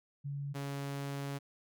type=tone pair in turn; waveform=sine / sawtooth; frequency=141.4 / 140.02 Hz; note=C#3 / C#3; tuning=+35 / +18 cents; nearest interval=unison; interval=17 cents; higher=first; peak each=-36 / -33 dBFS; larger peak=second; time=0.24-0.54 / 0.54-1.39 s; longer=second; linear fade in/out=20 ms; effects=none